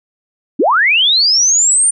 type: linear sweep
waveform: sine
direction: up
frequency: 212.7 to 9110 Hz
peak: -8 dBFS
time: 0.59-1.91 s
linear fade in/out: 10 ms
effects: none